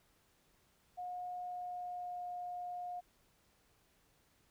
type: tone with pitch glide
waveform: sine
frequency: 720 to 713.8 Hz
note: F#5 to F5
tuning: -47 to +38 cents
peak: -40 dBFS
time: 0.97-3.01 s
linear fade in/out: 20 ms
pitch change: -15 cents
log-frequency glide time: 1.37-2.24 s
effects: pink hiss -72 dBFS RMS until 4.5 s